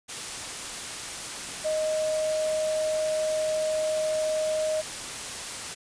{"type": "tone in noise", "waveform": "sine", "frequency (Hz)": 623, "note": "D#5", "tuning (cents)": 2, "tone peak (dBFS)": -24, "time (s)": [1.64, 4.82], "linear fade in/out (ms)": 20, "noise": "white", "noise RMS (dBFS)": -35, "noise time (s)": [0.08, 5.75], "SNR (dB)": 8, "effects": ["resampled to 22050 Hz"]}